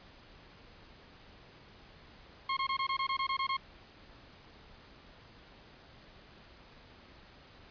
sawtooth tone bursts, 1075 Hz, C6, 47 cents sharp, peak -26 dBFS, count 11, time 2.49-3.569 s, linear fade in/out 5 ms, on 79 ms, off 21 ms, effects pink hiss -56 dBFS RMS until 7.7 s + resampled to 11025 Hz

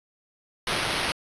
white noise with sample-and-hold, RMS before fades -27 dBFS, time 0.67-1.12 s, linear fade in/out 2 ms, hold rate 7350 Hz, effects resampled to 24000 Hz

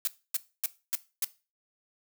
blue noise bursts, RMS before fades -28 dBFS, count 5, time 0.05-1.245 s, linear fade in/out 0 ms, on 23 ms, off 270 ms, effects noise-tail reverb RT60 0.3 s tail -17 dB re dry

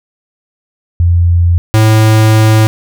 sine / square tone pair in turn, 86.3 / 109.41 Hz, F2 / A2, -20 / -9 cents, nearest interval major third, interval 411 cents, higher second, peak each -5 dBFS, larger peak neither, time 1-1.58 / 1.74-2.67 s, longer second, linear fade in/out 0 ms, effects none

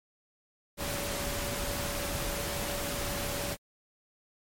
sine tone in noise, 571 Hz, D5, 49 cents flat, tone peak -39 dBFS, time 0.77-3.57 s, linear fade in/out 50 ms, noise pink, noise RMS -34 dBFS, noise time 0.77-3.57 s, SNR -8 dB, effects MP3 64 kbps

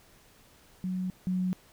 sine tone pair in turn, 184.5 / 183.79 Hz, F#3 / F#3, -5 / -11 cents, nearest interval unison, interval 6 cents, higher first, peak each -29 / -26 dBFS, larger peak second, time 0.84-1.1 / 1.27-1.53 s, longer neither, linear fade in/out 0 ms, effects pink hiss -59 dBFS RMS until 1.72 s

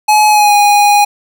square tone with pitch glide, 849 to 822.5 Hz, G#5 to G#5, +38 to -17 cents, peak -6 dBFS, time 0.08-1.05 s, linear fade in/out 10 ms, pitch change -55 cents, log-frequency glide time 0.29-0.54 s, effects none

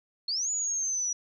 sine linear two-way sweep, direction up then down, 4225 to 6940 to 5790 Hz, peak -27 dBFS, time 0.28-1.13 s, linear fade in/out 5 ms, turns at 0.5 s, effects none

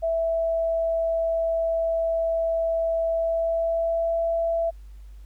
sine tone with pitch glide, 659 to 666.3 Hz, E5 to E5, -1 to +18 cents, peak -21 dBFS, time 0.02-4.71 s, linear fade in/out 20 ms, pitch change +19 cents, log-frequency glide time 3.09-4.19 s, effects added 50 Hz sine -40 dBFS peak until 5.25 s + pink hiss -64 dBFS RMS until 5.25 s

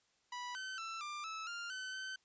sawtooth tone with pitch steps, 982 / 1530 / 1333 / 1190 / 1306 / 1398 / 1519 / 1533 Hz, B5 / G6 / E6 / D6 / E6 / F6 / F#6 / G6, -10 / -42 / +19 / +22 / -17 / +1 / +45 / -39 cents, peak -38 dBFS, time 0.32-2.16 s, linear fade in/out 5 ms, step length 230 ms, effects white hiss -75 dBFS RMS until 2.24 s + resampled to 16000 Hz

